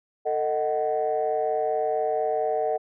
sine chord, D# diminished, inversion second, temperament just, 448 / 622.3 / 746.7 Hz, A4 / D#5 / F#5, +31 / 0 / +16 cents, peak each -26 dBFS, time 0.25-2.78 s, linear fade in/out 20 ms, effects tanh soft clip ceiling -15 dBFS

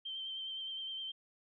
sine tone with vibrato, 3125 Hz, G7, 6 cents flat, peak -39 dBFS, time 0.05-1.12 s, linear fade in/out 10 ms, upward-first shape sine, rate 9.7 Hz, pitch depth 25 cents each way, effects none

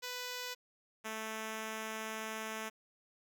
5% pulse tone pair in turn, 496.3 / 219.6 Hz, B4 / A3, +8 / -3 cents, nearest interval octave + major second, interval 1411 cents, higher first, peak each -28 dBFS, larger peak neither, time 0.02-0.55 / 1.04-2.7 s, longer second, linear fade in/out 20 ms, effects none

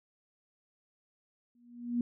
sine tone with exponential growth, 240 Hz, B3, 49 cents flat, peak -25 dBFS, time 1.55-2.01 s, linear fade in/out 2 ms, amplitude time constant 100 ms, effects none

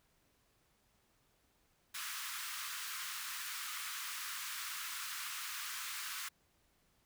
pink high-pass noise, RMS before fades -43 dBFS, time 1.94-6.29 s, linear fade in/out 10 ms, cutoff 1100 Hz, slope 48 dB/octave, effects pink hiss -74 dBFS RMS until 7.05 s

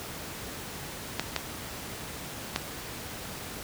clicks, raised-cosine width 0.2 ms, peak -9 dBFS, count 3, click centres 1.196 / 1.363 / 2.561 s, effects pink hiss -39 dBFS RMS until 3.63 s + high-pass 60 Hz 12 dB/octave

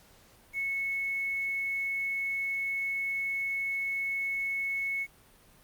sine tone with quantisation, 2200 Hz, C#7, 14 cents flat, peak -29 dBFS, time 0.53-5.07 s, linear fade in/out 50 ms, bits 9, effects pink hiss -59 dBFS RMS until 5.63 s + Opus 48 kbps

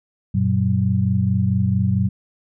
sine tone cluster, 96 / 120.5 / 189.3 Hz, G2 / B2 / F#3, -36 / -42 / +40 cents, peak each -20 dBFS, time 0.34-2.09 s, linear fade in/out 10 ms, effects none

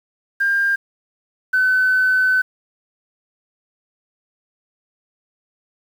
sine tone pair in turn, 1600 / 1514.2 Hz, G6 / F#6, +35 / +40 cents, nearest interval minor second, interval 95 cents, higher first, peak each -14 / -12 dBFS, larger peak second, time 0.4-0.76 / 1.53-2.42 s, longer second, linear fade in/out 10 ms, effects tanh soft clip ceiling -9 dBFS + 7-bit

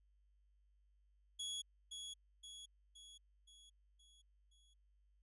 sawtooth tone with echo, 3353 Hz, G#7, 16 cents sharp, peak -39 dBFS, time 1.39-1.62 s, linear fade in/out 10 ms, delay 520 ms, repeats 6, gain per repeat -5 dB, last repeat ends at 4.74 s, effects added 50 Hz sine -70 dBFS peak until 5.22 s + resampled to 24000 Hz

